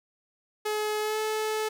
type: tone with pitch glide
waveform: sawtooth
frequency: 425.3 to 433 Hz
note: G#4 to A4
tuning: +41 to -28 cents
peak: -23 dBFS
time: 0.65-1.69 s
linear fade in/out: 10 ms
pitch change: +31 cents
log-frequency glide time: 1-1.18 s
effects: none